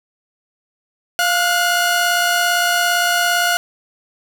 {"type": "tone pair together", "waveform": "sawtooth", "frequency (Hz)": [698.5, 1454.6], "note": ["F5", "F#6"], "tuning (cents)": [0, -30], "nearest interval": "octave + minor second", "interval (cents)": 1270, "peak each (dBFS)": [-14, -13], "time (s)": [1.19, 3.57], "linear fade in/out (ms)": 0, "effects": []}